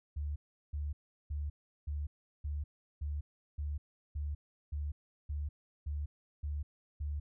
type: tone bursts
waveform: sine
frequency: 73.42 Hz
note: D2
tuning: in tune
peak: -34 dBFS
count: 13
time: 0.16-7.2 s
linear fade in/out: 10 ms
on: 200 ms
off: 370 ms
effects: none